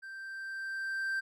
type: tone with level ramp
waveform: triangle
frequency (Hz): 1568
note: G6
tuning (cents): 0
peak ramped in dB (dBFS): -41 to -28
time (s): 0.02-1.21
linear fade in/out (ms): 20
effects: none